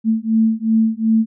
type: beating tone pair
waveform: sine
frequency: 221.2 / 223.9 Hz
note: A3 / A3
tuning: +9 / +30 cents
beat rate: 2.7 Hz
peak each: -16 dBFS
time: 0.04-1.26 s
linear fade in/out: 50 ms
effects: none